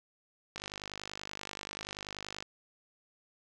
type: click train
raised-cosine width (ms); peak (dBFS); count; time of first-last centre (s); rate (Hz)
0.2; -22; 95; 0.56-2.425; 50.4
effects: none